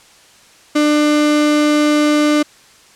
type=tone; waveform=35% pulse; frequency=298.5 Hz; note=D4; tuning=28 cents sharp; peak=-9 dBFS; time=0.75-2.43 s; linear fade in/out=10 ms; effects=white hiss -46 dBFS RMS until 2.95 s + low-pass 8000 Hz 12 dB/octave